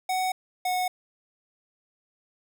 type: tone pair in turn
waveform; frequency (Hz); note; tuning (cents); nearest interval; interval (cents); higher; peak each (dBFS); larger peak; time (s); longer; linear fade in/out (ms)
square; 745 / 732.6; F#5 / F#5; +12 / -17; unison; 29; first; -25; neither; 0.09-0.32 / 0.65-0.88; neither; 5
effects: none